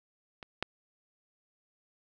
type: clicks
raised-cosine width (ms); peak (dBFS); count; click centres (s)
0.3; -27 / -14; 2; 0.428 / 0.626
effects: none